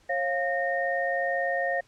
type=tone cluster; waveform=sine; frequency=543 / 701 / 1842 Hz; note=C#5 / F5 / A#6; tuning=-36 / +6 / -21 cents; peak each=-29 dBFS; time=0.09-1.81 s; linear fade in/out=10 ms; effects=pink hiss -61 dBFS RMS until 1.87 s + low-pass 8000 Hz 12 dB/octave